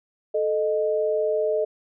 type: tone pair together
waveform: sine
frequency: 437.2 / 617 Hz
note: A4 / D#5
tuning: -11 / -15 cents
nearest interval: tritone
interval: 596 cents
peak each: -23 dBFS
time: 0.34-1.65 s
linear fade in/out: 10 ms
effects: none